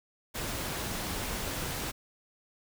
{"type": "noise", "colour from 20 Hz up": "pink", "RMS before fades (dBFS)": -35, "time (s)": [0.34, 1.92], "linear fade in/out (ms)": 20, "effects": []}